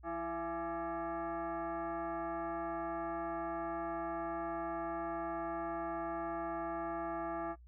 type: tone with frequency modulation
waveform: sine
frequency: 171.4 Hz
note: F3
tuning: 32 cents flat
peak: -36 dBFS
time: 0.03-7.56 s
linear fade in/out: 50 ms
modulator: 504 Hz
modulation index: 2.2
effects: noise-tail reverb RT60 0.1 s tail -20 dB re dry + added 60 Hz sine -54 dBFS peak until 7.67 s